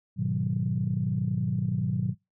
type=chord; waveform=sine; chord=G# minor seventh; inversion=none; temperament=equal; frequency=103.83 / 123.47 / 155.56 / 185 Hz; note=G#2 / B2 / D#3 / F#3; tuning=0 / 0 / 0 / 0 cents; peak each=-32 / -29 / -31 / -29 dBFS; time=0.16-2.15 s; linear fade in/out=50 ms; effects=noise-tail reverb RT60 0.2 s tail -23 dB re dry + tanh soft clip ceiling -15 dBFS